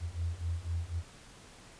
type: beating tone pair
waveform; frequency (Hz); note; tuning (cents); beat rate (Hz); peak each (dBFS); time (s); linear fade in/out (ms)
sine; 82.41 / 86.41; E2 / F2; 0 / -18; 4; -36 / -35; 0-1.03; 50
effects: pink hiss -54 dBFS RMS until 1.79 s + resampled to 22050 Hz